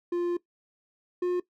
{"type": "tone pair in turn", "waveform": "triangle", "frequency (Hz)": [349.2, 357.6], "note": ["F4", "F4"], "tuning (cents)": [0, 41], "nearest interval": "unison", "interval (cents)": 41, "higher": "second", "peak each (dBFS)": [-23, -22], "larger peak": "second", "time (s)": [[0.12, 0.37], [1.22, 1.4]], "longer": "first", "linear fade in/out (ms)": 5, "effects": ["noise-tail reverb RT60 0.1 s tail -18 dB re dry"]}